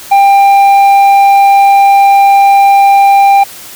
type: tone with tanh clipping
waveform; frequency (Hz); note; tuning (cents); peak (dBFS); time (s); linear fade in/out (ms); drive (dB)
sine; 794; G5; +22; -3; 0.11-3.44; 10; 6
effects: white hiss -29 dBFS RMS until 3.75 s